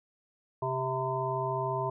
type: harmonic tone with a mistuned harmonic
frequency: 131 Hz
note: C3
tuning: 2 cents sharp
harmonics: 1 / 3 / 5 / 7 / 8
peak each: -35 / -35 / -35 / -35 / -35 dBFS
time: 0.62-1.9 s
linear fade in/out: 5 ms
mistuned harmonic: 8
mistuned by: -52 cents
effects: none